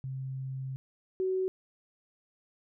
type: tone pair in turn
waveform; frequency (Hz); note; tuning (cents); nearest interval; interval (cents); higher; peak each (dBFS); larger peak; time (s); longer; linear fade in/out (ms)
sine; 132.5 / 375.2; C3 / F#4; +22 / +24; octave + tritone; 1802; second; -34 / -27; second; 0.04-0.76 / 1.2-1.48; first; 0
effects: none